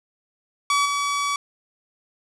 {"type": "tone with level steps", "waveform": "sawtooth", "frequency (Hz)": 1140, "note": "C#6", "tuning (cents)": 48, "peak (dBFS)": [-14, -18], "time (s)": [0.7, 1.36], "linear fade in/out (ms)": 2, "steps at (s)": 0.85, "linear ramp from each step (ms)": 10, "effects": ["resampled to 22050 Hz", "7-bit"]}